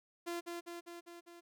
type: tone with echo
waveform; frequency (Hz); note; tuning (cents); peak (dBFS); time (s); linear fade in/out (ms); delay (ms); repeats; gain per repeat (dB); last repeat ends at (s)
sawtooth; 343.6; F4; -28; -34; 0.26-0.41; 20; 200; 5; -3; 1.41
effects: none